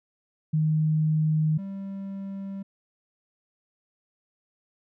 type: tone pair in turn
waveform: sine / triangle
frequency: 155.56 / 195.64 Hz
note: D#3 / G3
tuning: 0 / -3 cents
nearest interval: major third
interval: 397 cents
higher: second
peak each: -20 / -30 dBFS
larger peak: first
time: 0.53-1.58 / 1.58-2.63 s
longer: neither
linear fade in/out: 10 ms
effects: none